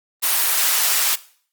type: high-pass noise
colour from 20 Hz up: white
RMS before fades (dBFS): -18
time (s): 0.22-1.16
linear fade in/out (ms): 20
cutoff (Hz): 840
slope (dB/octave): 12
effects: noise-tail reverb RT60 0.5 s tail -18 dB re dry + Opus 32 kbps